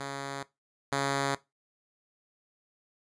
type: tone pair in turn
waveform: 5% pulse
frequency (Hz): 138.59 / 138.59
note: C#3 / C#3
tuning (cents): 0 / 0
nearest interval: unison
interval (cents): 0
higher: neither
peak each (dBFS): -24 / -16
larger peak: second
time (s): 0-0.43 / 0.92-1.35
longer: neither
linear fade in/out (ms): 5
effects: noise-tail reverb RT60 0.2 s tail -18 dB re dry + resampled to 22050 Hz